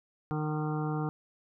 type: harmonic tone with a mistuned harmonic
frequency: 153.1 Hz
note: D#3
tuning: 28 cents flat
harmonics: 1 / 2 / 3 / 5 / 6 / 7 / 8 / 9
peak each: -31 / -36 / -39 / -40 / -46 / -47 / -44 / -46 dBFS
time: 0.31-1.09 s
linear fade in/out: 0 ms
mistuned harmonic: 8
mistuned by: -16 cents
effects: none